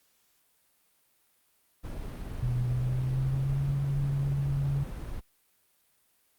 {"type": "noise", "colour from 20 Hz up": "brown", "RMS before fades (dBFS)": -37, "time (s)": [1.83, 5.21], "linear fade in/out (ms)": 20}
{"type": "tone with pitch glide", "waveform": "sine", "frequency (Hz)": [123.2, 139.09], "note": ["B2", "C#3"], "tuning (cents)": [-4, 6], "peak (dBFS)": -26, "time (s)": [2.42, 4.84], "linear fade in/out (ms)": 10, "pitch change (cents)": 210, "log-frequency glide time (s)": [2.66, 3.66]}
{"effects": ["white hiss -69 dBFS RMS until 6.38 s", "Opus 48 kbps"]}